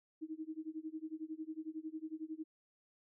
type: tone with tremolo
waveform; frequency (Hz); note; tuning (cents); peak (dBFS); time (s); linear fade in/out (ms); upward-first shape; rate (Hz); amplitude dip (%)
sine; 315.4; D#4; +24; -38; 0.21-2.44; 20; sine; 11; 95
effects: none